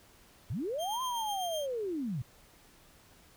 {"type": "linear two-way sweep", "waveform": "sine", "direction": "up then down", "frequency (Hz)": [80.7, 1046.5, 109.8], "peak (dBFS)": -32, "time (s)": [0.5, 2.22], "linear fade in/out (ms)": 5, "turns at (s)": 1.02}
{"type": "tone with tremolo", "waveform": "sawtooth", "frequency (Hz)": 3187, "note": "G7", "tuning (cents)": 28, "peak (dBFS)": -34, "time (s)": [0.78, 1.67], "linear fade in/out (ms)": 50, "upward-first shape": "sine", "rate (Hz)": 8, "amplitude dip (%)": 45}
{"effects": ["pink hiss -60 dBFS RMS until 3.36 s"]}